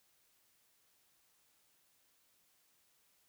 silence, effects white hiss -73 dBFS RMS until 3.28 s

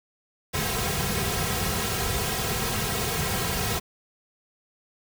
pink noise with comb filter, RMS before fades -27 dBFS, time 0.53-3.8 s, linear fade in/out 20 ms, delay 3.4 ms, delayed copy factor -1, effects none

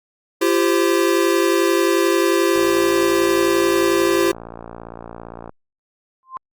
square chord, F suspended second, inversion none, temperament equal with one note detuned, 340.7 / 392 / 523.3 Hz, F4 / G4 / C5, -43 / 0 / 0 cents, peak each -18 / -19 / -24 dBFS, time 0.41-4.32 s, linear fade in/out 10 ms
click train, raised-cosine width 1 ms, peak -19 dBFS, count 170, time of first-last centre 2.56-5.494 s, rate 57.6 Hz
sine tone with exponential growth, 1046.5 Hz, C6, in tune, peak -22 dBFS, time 6.23-6.37 s, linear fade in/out 0 ms, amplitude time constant 29 ms
effects Opus 48 kbps

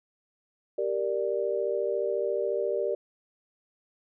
sine chord, G minor, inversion none, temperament equal with one note detuned, 392 / 466.2 / 589.7 Hz, G4 / Bb4 / D5, 0 / 0 / +7 cents, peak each -30 dBFS, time 0.78-2.95 s, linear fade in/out 5 ms, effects none

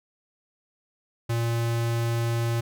square tone, 116.54 Hz, A#2, in tune, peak -24 dBFS, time 1.29-2.61 s, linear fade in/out 10 ms, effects none

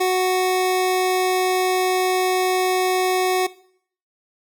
25% pulse tone, 369.8 Hz, F#4, 1 cent flat, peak -13 dBFS, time 0-3.47 s, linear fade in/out 10 ms, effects noise-tail reverb RT60 0.6 s tail -19 dB re dry

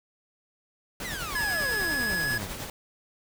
pink noise with tremolo, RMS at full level -35 dBFS, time 1-2.7 s, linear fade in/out 2 ms, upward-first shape sine, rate 10 Hz, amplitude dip 40%
sawtooth exponential sweep, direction down, 2100 to 88.3 Hz, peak -31 dBFS, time 1.04-2.48 s, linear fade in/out 10 ms
square tone with vibrato, 1684 Hz, G#6, 24 cents sharp, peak -27 dBFS, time 1.35-2.38 s, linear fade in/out 5 ms, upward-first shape square, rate 5.5 Hz, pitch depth 9 cents each way
effects none

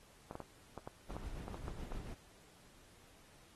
clicks, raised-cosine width 1 ms, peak -31 dBFS, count 11, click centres 0.311 / 0.354 / 0.403 / 0.777 / 0.875 / 1.106 / 1.166 / 1.481 / 1.544 / 1.681 / 1.921 s
brown noise with tremolo, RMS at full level -44 dBFS, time 1.08-2.15 s, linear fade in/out 20 ms, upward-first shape sine, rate 7.1 Hz, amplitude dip 45%
effects pink hiss -64 dBFS RMS until 3.55 s + AAC 32 kbps

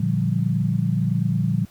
sine chord, G minor seventh, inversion first, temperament equal, 116.54 / 146.83 / 174.61 / 196 Hz, Bb2 / D3 / F3 / G3, 0 / 0 / 0 / 0 cents, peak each -23 / -24 / -23 / -27 dBFS, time 0-1.65 s, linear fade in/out 5 ms, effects pink hiss -53 dBFS RMS until 1.7 s + high-pass 60 Hz 12 dB/octave

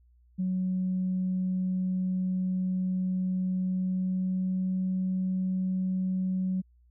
sine tone with pitch glide, 185 to 186.29 Hz, F#3 to F#3, 0 to +12 cents, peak -25 dBFS, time 0.38-6.62 s, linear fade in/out 20 ms, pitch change +12 cents, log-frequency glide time 3.6-4.78 s, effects tanh soft clip ceiling -21 dBFS + added 60 Hz sine -58 dBFS peak until 6.9 s

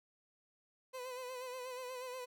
30% pulse tone with vibrato, 506 Hz, B4, 42 cents sharp, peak -40 dBFS, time 0.93-2.26 s, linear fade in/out 20 ms, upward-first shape sine, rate 8.3 Hz, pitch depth 48 cents each way, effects none

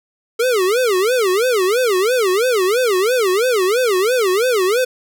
square tone with vibrato, 432.9 Hz, A4, 28 cents flat, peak -14 dBFS, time 0.39-4.85 s, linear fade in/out 10 ms, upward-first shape sine, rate 3 Hz, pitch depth 300 cents each way, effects none

